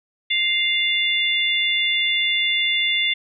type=harmonic tone; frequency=698.5 Hz; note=F5; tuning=in tune; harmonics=3 / 4 / 5; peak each=-21 / -25 / -21 dBFS; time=0.3-3.14 s; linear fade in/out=10 ms; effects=none